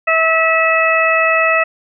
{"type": "harmonic tone", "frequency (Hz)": 649, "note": "E5", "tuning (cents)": -27, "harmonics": [1, 2, 3, 4], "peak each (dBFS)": [-16, -16, -16, -16], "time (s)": [0.07, 1.64], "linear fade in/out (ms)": 10, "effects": []}